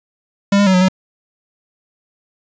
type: tone with pitch steps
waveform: square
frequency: 199.8 / 202.8 / 188.3 / 182.4 / 187.4 Hz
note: G3 / G#3 / F#3 / F#3 / F#3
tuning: +33 / -41 / +31 / -24 / +22 cents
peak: -10 dBFS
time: 0.52-0.885 s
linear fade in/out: 5 ms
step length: 73 ms
effects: resampled to 16000 Hz + 7-bit